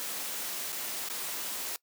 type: noise with dropouts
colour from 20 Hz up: white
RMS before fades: -36 dBFS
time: 0-1.76 s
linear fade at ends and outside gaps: 0 ms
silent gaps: 0.722-0.727 / 1.087-1.099 s
effects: noise-tail reverb RT60 0.1 s tail -22 dB re dry + high-pass 200 Hz 12 dB/octave